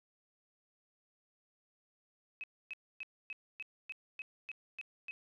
sine tone bursts, 2555 Hz, D#7, 45 cents sharp, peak -40 dBFS, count 10, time 2.41-5.11 s, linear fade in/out 0 ms, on 27 ms, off 270 ms, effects none

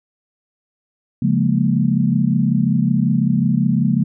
sine chord, Bb minor seventh, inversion first, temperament equal, 138.59 / 174.61 / 207.7 / 233.1 Hz, Db3 / F3 / Ab3 / Bb3, 0 / 0 / 0 / 0 cents, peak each -19 dBFS, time 1.22-4.04 s, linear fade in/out 5 ms, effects none

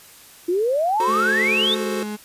sine exponential sweep, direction up, 335.4 to 3731 Hz, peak -17 dBFS, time 0.48-1.75 s, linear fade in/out 10 ms
square chord, F# diminished, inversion none, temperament equal, 370 / 440 / 523.3 Hz, F#4 / A4 / C5, 0 / 0 / 0 cents, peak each -27 / -30 / -31 dBFS, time 1-2.03 s, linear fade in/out 2 ms
35% pulse tone with pitch glide, 215.4 to 210.4 Hz, A3 to G#3, -37 to +23 cents, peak -25 dBFS, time 1.07-2.17 s, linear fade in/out 20 ms, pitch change -40 cents, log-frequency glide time 1.75-1.87 s
effects white hiss -46 dBFS RMS until 2.24 s + resampled to 32000 Hz

